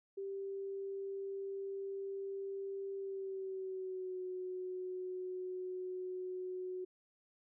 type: tone with pitch glide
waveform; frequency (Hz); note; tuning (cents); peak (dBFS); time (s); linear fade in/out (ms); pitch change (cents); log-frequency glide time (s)
sine; 392 to 367.9; G4 to F#4; 0 to -10; -39; 0.17-6.85; 10; -110; 2.96-4.21
effects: none